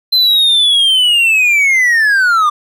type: linear sweep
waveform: triangle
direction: down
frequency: 4100 to 1174.7 Hz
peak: -6 dBFS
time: 0.12-2.5 s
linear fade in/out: 10 ms
effects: none